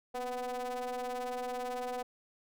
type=ring-modulated tone; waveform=square; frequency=126 Hz; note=B2; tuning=35 cents sharp; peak=-33 dBFS; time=0.14-2.03 s; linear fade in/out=10 ms; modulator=621 Hz; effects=none